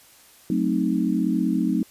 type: chord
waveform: sine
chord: F# diminished seventh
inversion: none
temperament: equal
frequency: 185 / 220 / 261.6 / 311.1 Hz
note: F#3 / A3 / C4 / Eb4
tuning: 0 / 0 / 0 / 0 cents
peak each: -25 dBFS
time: 0.5-1.83 s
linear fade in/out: 2 ms
effects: white hiss -52 dBFS RMS until 1.9 s + resampled to 32000 Hz